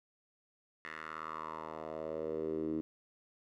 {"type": "tone with band-pass filter sweep", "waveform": "10% pulse", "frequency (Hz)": 79, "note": "D#2", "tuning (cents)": 27, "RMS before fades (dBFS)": -40, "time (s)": [0.85, 2.81], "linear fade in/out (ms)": 0, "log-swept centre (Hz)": [1800, 300], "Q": 3.9, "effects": []}